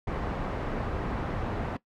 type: low-pass noise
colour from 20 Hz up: pink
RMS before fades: -32 dBFS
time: 0.07-1.77 s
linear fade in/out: 5 ms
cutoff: 1300 Hz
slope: 12 dB/octave
effects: noise-tail reverb RT60 0.1 s tail -18 dB re dry